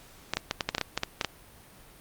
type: clicks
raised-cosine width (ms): 0.2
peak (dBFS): -9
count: 12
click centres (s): 0.336 / 0.37 / 0.511 / 0.608 / 0.69 / 0.749 / 0.782 / 0.813 / 0.976 / 1.034 / 1.212 / 1.247
effects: pink hiss -53 dBFS RMS until 2 s + Opus 48 kbps